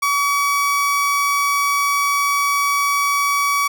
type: tone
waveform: 30% pulse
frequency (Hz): 1137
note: C#6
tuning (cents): +44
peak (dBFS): -13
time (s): 0.02-3.68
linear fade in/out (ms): 10
effects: none